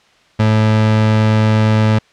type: tone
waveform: 30% pulse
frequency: 108.7 Hz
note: A2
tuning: 21 cents flat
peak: -7 dBFS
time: 0.39-1.99 s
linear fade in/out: 10 ms
effects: white hiss -51 dBFS RMS until 2.12 s + low-pass 4000 Hz 12 dB/octave